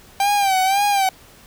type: tone with vibrato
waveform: 45% pulse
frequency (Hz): 784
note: G5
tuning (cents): 0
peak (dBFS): -15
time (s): 0.2-1.09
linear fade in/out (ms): 2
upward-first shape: sine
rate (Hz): 1.9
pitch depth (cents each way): 81
effects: pink hiss -47 dBFS RMS until 1.46 s